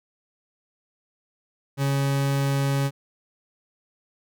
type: tone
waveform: 40% pulse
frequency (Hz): 138.59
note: C#3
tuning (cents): 0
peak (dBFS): -20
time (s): 1.77-2.91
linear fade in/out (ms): 50
effects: none

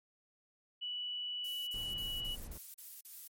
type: tone with pitch glide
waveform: sine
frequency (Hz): 2954 to 2934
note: F#7 to F#7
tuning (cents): -3 to -15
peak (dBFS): -37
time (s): 0.81-2.36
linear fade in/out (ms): 20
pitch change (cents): -12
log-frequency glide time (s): 1.48-2.15
type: noise bursts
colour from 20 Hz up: violet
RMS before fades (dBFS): -48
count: 7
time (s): 1.44-3.278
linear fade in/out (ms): 5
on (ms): 230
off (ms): 38
type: noise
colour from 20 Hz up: brown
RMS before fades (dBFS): -46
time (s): 1.74-2.58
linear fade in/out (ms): 2
effects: MP3 64 kbps

